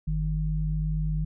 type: tone pair together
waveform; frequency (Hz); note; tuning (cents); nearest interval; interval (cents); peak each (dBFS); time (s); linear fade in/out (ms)
sine; 49 / 155.56; G1 / D#3; 0 / 0; octave + minor sixth; 2000; -27; 0.07-1.25; 10
effects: none